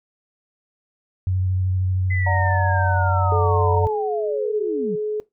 sine tone with vibrato, 92.9 Hz, F#2, 7 cents sharp, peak -18 dBFS, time 1.27-3.87 s, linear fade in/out 0 ms, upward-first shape sine, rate 13 Hz, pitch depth 18 cents each way
sine linear sweep, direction down, 2043 to 163.8 Hz, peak -25 dBFS, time 2.1-4.96 s, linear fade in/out 10 ms
sine chord, D augmented, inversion none, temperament just, 587.3 / 734.2 / 917.7 Hz, D5 / F#5 / A#5, 0 / -14 / -27 cents, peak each -27 / -26 / -23 dBFS, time 2.26-3.86 s, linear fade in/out 10 ms
sine tone with pitch glide, 434.6 to 424.9 Hz, A4 to G#4, -21 to +40 cents, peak -21 dBFS, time 3.32-5.2 s, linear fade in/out 0 ms, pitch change -39 cents, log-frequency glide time 3.85-3.98 s
effects noise-tail reverb RT60 0.2 s tail -21 dB re dry

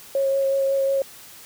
sine tone with vibrato, 545 Hz, C#5, 29 cents flat, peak -18 dBFS, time 0.15-1.02 s, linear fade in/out 2 ms, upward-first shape sine, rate 5.5 Hz, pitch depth 12 cents each way, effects white hiss -44 dBFS RMS until 1.45 s

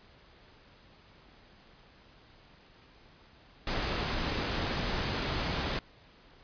pink noise, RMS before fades -32 dBFS, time 3.67-5.79 s, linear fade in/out 2 ms, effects pink hiss -58 dBFS RMS until 6.43 s + resampled to 11025 Hz

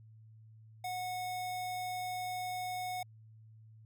square tone, 732 Hz, F#5, 19 cents flat, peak -37 dBFS, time 0.84-3.03 s, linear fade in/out 5 ms, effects added 110 Hz sine -54 dBFS peak until 3.85 s

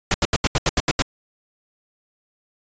pink noise bursts, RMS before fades -18 dBFS, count 9, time 0.11-1.022 s, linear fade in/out 2 ms, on 32 ms, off 78 ms, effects resampled to 16000 Hz

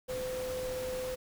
sine tone in noise, 510 Hz, C5, 44 cents flat, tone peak -34 dBFS, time 0.08-1.16 s, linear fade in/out 20 ms, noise pink, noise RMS -43 dBFS, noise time 0.08-1.16 s, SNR +6 dB, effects none

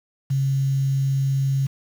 sine tone with quantisation, 135.8 Hz, C#3, 35 cents flat, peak -18 dBFS, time 0.3-1.67 s, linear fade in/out 10 ms, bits 7, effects none

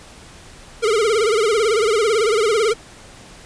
square tone with vibrato, 436.5 Hz, A4, 14 cents flat, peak -15 dBFS, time 0.82-2.74 s, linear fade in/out 20 ms, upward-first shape sine, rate 18 Hz, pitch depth 130 cents each way, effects pink hiss -42 dBFS RMS until 3.45 s + resampled to 22050 Hz

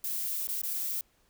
violet noise with dropouts, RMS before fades -33 dBFS, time 0.04-1.01 s, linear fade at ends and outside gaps 2 ms, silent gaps 0.472-0.487 / 0.617-0.634 s, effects pink hiss -68 dBFS RMS until 1.29 s

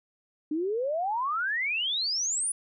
sine exponential sweep, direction up, 293.7 to 10000 Hz, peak -26 dBFS, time 0.51-2.52 s, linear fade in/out 5 ms, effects none

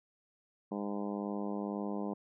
harmonic tone, 102 Hz, G#2, 31 cents flat, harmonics 2 / 3 / 4 / 5 / 6 / 7 / 8 / 9 / 10, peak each -37 / -41 / -43 / -45 / -47 / -48 / -49 / -50 / -51 dBFS, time 0.71-2.14 s, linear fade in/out 10 ms, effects none

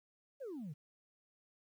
sine exponential sweep, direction down, 587.3 to 134.2 Hz, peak -40 dBFS, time 0.4-0.74 s, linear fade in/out 20 ms, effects tanh soft clip ceiling -40 dBFS + 12-bit

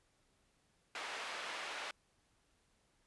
white band-pass noise, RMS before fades -44 dBFS, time 0.95-1.91 s, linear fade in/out 2 ms, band 530 to 2600 Hz, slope 12 dB/octave, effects pink hiss -75 dBFS RMS until 3.06 s + resampled to 24000 Hz

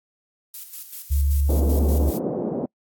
violet noise with tremolo, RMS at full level -34 dBFS, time 0.54-2.18 s, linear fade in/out 2 ms, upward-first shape square, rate 5.2 Hz, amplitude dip 55%
sine tone with pitch glide, 70.9 to 71.89 Hz, C#2 to D2, +40 to -36 cents, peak -17 dBFS, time 1.1-2.11 s, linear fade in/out 20 ms, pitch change +24 cents, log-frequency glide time 1.5-1.92 s
pink band-pass noise, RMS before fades -26 dBFS, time 1.49-2.66 s, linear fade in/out 5 ms, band 180 to 580 Hz, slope 24 dB/octave
effects noise-tail reverb RT60 0.1 s tail -26 dB re dry + AAC 64 kbps

